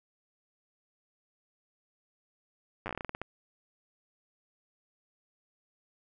slowing click train, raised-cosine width 0.5 ms, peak -21 dBFS, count 13, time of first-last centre 2.86-3.216 s, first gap 9 ms, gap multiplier 1.2, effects none

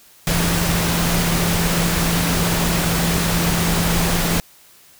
sine tone in noise, 170 Hz, F3, 46 cents flat, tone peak -20 dBFS, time 0.27-4.4 s, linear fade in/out 0 ms, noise pink, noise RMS -20 dBFS, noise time 0.27-4.4 s, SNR -3 dB, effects white hiss -49 dBFS RMS until 4.99 s

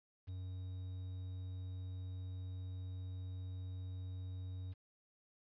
triangle tone with quantisation, 92.5 Hz, F#2, in tune, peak -40 dBFS, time 0.27-4.74 s, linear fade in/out 20 ms, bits 11, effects resampled to 11025 Hz

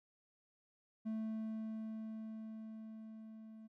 triangle tone with level ramp, 220 Hz, A3, in tune, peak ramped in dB -35 to -50 dBFS, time 1.05-3.68 s, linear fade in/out 20 ms, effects none

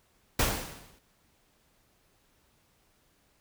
pink noise with exponential decay, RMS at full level -23 dBFS, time 0.39-0.99 s, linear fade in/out 5 ms, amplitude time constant 130 ms, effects pink hiss -68 dBFS RMS until 3.4 s

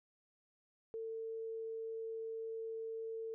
sine tone, 449.1 Hz, A4, 35 cents sharp, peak -40 dBFS, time 0.94-3.34 s, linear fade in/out 0 ms, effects none

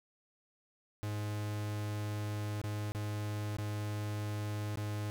45% pulse tone with dropouts, 104.8 Hz, G#2, 16 cents sharp, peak -35 dBFS, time 1.03-5.1 s, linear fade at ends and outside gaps 0 ms, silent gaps 2.615-2.639 / 2.92-2.949 / 3.568-3.585 / 4.757-4.773 s, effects none

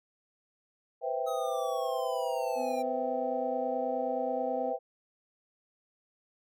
sine chord, C major seventh, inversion third, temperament equal, 493.9 / 523.3 / 659.3 / 784 Hz, B4 / C5 / E5 / G5, 0 / 0 / 0 / 0 cents, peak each -35 dBFS, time 1.01-4.79 s, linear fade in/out 50 ms
square linear sweep, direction down, 1276 to 784 Hz, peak -40 dBFS, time 1.26-2.83 s, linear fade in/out 20 ms
triangle tone with pitch glide, 253.8 to 256.2 Hz, B3 to C4, +47 to -36 cents, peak -36 dBFS, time 2.55-4.74 s, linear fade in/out 50 ms, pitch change +17 cents, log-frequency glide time 2.89-4.56 s
effects none

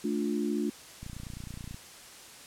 sine chord, D minor, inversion second, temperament just, 220.2 / 293.7 / 352.4 Hz, A3 / D4 / F4, +2 / 0 / +16 cents, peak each -31 / -32 / -33 dBFS, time 0.04-0.7 s, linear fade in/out 5 ms
click train, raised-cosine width 5 ms, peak -29 dBFS, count 22, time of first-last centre 1.03-1.744 s, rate 29.4 Hz
effects white hiss -49 dBFS RMS until 2.46 s + low-pass 10000 Hz 12 dB/octave

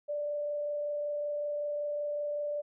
sine tone with frequency modulation, 587.3 Hz, D5, in tune, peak -31 dBFS, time 0.08-2.62 s, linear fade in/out 20 ms, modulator 25.3 Hz, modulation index 0.22, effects none

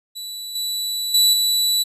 sawtooth tone with level steps, 3951 Hz, B7, in tune, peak -26 / -19 / -9 / -13 dBFS, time 0.15-1.84 s, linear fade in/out 20 ms, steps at 0.55 / 1.14 / 1.33 s, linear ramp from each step 5 ms, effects resampled to 32000 Hz

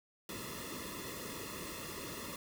pink noise with comb filter, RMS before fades -44 dBFS, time 0.29-2.36 s, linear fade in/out 2 ms, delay 1.3 ms, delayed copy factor -1, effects none

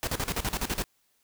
pink noise with tremolo, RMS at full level -29 dBFS, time 0.03-0.84 s, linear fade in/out 0 ms, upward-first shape square, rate 12 Hz, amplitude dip 80%, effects white hiss -70 dBFS RMS until 1.23 s

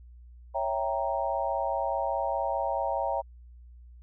sine chord, C# diminished seventh, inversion none, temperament equal, 554.4 / 659.3 / 784 / 932.3 Hz, C#5 / E5 / G5 / Bb5, 0 / 0 / 0 / 0 cents, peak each -32 dBFS, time 0.54-3.22 s, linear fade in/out 20 ms, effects added 60 Hz sine -47 dBFS peak until 4.02 s

